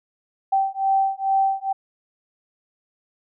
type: beating tone pair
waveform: sine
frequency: 776 / 778.3 Hz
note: G5 / G5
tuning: -18 / -13 cents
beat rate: 2.3 Hz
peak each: -21 / -21 dBFS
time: 0.52-1.73 s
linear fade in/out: 10 ms
effects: none